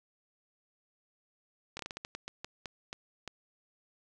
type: slowing click train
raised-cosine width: 0.2 ms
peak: -22 dBFS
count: 13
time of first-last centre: 1.77-3.277 s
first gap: 23 ms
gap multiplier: 1.28
effects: none